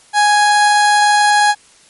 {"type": "tone", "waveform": "30% pulse", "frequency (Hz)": 830.6, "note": "G#5", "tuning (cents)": 0, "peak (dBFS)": -6, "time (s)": [0.13, 1.55], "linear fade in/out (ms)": 50, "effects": ["white hiss -47 dBFS RMS until 1.89 s", "MP3 48 kbps"]}